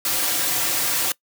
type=noise with comb filter; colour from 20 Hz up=white; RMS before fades=-22 dBFS; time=0.05-1.12 s; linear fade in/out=2 ms; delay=4.7 ms; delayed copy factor=-1; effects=noise-tail reverb RT60 0.1 s tail -22 dB re dry + high-pass 150 Hz 12 dB/octave